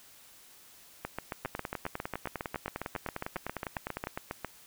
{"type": "two click trains", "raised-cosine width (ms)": 0.5, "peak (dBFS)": [-19, -19], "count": [26, 27], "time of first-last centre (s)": [[1.05, 4.447], [1.45, 4.071]], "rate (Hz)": [7.36, 9.92], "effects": ["white hiss -56 dBFS RMS until 4.66 s"]}